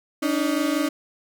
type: tone pair together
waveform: 35% pulse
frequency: 284.1 / 309.6 Hz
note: C#4 / D#4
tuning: +43 / -9 cents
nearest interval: minor second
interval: 148 cents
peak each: -22 dBFS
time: 0.22-0.89 s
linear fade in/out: 10 ms
effects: none